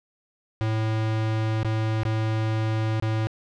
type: tone with dropouts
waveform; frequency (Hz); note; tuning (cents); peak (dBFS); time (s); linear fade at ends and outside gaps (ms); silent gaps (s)
square; 110; A2; 0; -23; 0.61-3.27; 0; 1.631-1.647 / 2.033-2.052 / 2.999-3.024
effects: low-pass 4000 Hz 12 dB/octave